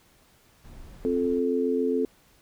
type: noise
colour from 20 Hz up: brown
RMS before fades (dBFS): -45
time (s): 0.64-1.4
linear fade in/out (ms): 10
type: chord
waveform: sine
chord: F major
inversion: second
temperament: just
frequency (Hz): 261.9 / 349.2 / 436.5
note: C4 / F4 / A4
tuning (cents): +2 / 0 / -14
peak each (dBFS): -26 / -31 / -25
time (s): 1.05-2.05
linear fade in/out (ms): 0
effects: pink hiss -60 dBFS RMS until 2.41 s